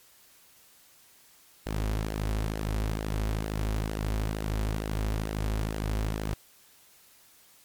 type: tone with flanger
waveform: sawtooth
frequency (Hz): 53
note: G#1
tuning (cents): +36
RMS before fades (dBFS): -30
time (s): 1.66-6.34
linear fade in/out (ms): 5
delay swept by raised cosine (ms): 0.82 to 6.82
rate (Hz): 2.2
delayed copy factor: -0.5
effects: white hiss -58 dBFS RMS until 7.64 s + MP3 96 kbps